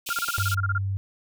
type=high-pass noise; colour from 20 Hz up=pink; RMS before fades=-33 dBFS; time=0.06-0.55 s; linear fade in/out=10 ms; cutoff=2400 Hz; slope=96 dB/octave
type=click train; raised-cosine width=0.5 ms; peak=-21 dBFS; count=4; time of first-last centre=0.09-0.384 s; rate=10.2 Hz
type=tone bursts; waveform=sine; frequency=1396.9 Hz; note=F6; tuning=in tune; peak=-23 dBFS; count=12; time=0.1-0.781 s; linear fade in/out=5 ms; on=32 ms; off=27 ms
type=tone; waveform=sine; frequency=97.4 Hz; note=G2; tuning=11 cents flat; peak=-24 dBFS; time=0.38-0.97 s; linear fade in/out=0 ms
effects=none